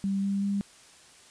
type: tone with pitch steps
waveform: sine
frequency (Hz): 196 / 198.05 / 200.1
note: G3 / G3 / G3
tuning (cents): 0 / +18 / +36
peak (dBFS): -25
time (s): 0.04-0.61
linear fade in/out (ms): 0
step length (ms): 190
effects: white hiss -54 dBFS RMS until 1.3 s + resampled to 22050 Hz